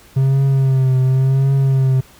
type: tone with vibrato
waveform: triangle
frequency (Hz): 133.1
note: C3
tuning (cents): +30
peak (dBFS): -9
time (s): 0.16-2.01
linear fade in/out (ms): 10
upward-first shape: triangle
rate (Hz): 0.91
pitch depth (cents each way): 52
effects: pink hiss -46 dBFS RMS until 2.19 s